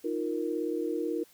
sine chord, Eb suspended second, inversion none, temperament equal, 311.1 / 349.2 / 466.2 Hz, Eb4 / F4 / Bb4, 0 / 0 / 0 cents, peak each -33 dBFS, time 0.04-1.24 s, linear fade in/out 10 ms, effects white hiss -60 dBFS RMS until 1.33 s

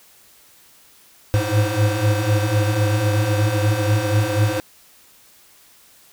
square tone cluster, 102.8 / 106.7 / 110.9 / 518 Hz, G#2 / G#2 / A2 / C5, -17 / +47 / +14 / -17 cents, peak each -22 / -21 / -24 / -26 dBFS, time 1.34-4.6 s, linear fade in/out 0 ms, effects white hiss -51 dBFS RMS until 6.12 s

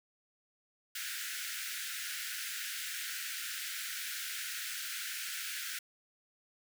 pink high-pass noise, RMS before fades -40 dBFS, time 0.95-5.79 s, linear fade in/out 5 ms, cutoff 1400 Hz, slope 96 dB/octave, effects none

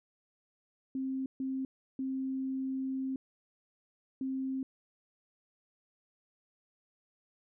sine tone bursts at uneven times, 264.7 Hz, C4, 20 cents sharp, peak -32 dBFS, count 4, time 0.95-1.26 / 1.4-1.65 / 1.99-3.16 / 4.21-4.63 s, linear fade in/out 2 ms, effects none

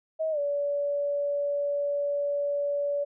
sine tone with pitch glide, 636 to 573.2 Hz, D#5 to D5, +38 to -42 cents, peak -25 dBFS, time 0.19-3.05 s, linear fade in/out 20 ms, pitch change -180 cents, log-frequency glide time 0.31-0.39 s, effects none

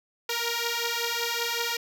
5% pulse beating tone pair, 466.2 / 471.5 Hz, A#4 / A#4, 0 / +20 cents, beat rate 5.3 Hz, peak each -18 dBFS, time 0.29-1.77 s, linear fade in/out 5 ms, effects none

